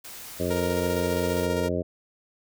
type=noise; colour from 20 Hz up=white; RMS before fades=-41 dBFS; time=0.04-1.46 s; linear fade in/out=10 ms
type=harmonic tone; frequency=88.2 Hz; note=F2; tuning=18 cents sharp; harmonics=1 / 2 / 3 / 4 / 5 / 6 / 7; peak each=-32 / -32 / -32 / -32 / -32 / -32 / -32 dBFS; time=0.39-1.83 s; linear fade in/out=20 ms
type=tone with tremolo; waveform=sawtooth; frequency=467.3 Hz; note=A#4; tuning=4 cents sharp; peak=-24 dBFS; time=0.5-1.69 s; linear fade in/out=10 ms; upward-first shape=square; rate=15 Hz; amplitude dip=30%
effects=none